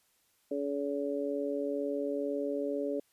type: harmonic tone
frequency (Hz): 142.1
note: C#3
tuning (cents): +43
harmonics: 2 / 3 / 4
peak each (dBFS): -35 / -35 / -35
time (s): 0.51-3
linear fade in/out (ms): 5
effects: white hiss -71 dBFS RMS until 3.12 s + resampled to 32000 Hz